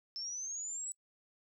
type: linear sweep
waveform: sine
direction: up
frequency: 5274 to 7902 Hz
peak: -38 dBFS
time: 0.16-0.92 s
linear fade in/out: 0 ms
effects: noise-tail reverb RT60 0.1 s tail -26 dB re dry